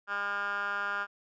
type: tone with band-pass filter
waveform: 10% pulse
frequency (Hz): 202.1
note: G#3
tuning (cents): -47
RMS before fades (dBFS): -33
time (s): 0.07-1.07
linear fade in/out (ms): 50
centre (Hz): 1500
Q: 6.4
effects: resampled to 16000 Hz